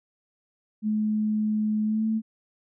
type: tone with pitch glide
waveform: sine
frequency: 214 to 220.3 Hz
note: A3 to A3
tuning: -48 to +2 cents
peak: -22 dBFS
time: 0.82-2.22 s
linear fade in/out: 50 ms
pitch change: +50 cents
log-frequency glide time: 1.84-2.06 s
effects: none